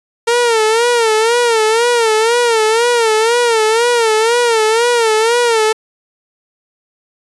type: tone with vibrato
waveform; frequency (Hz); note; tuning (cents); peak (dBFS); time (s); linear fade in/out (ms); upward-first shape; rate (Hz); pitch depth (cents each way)
sawtooth; 458.1; A#4; -30; -6; 0.27-5.73; 10; sine; 2; 100
effects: resampled to 24000 Hz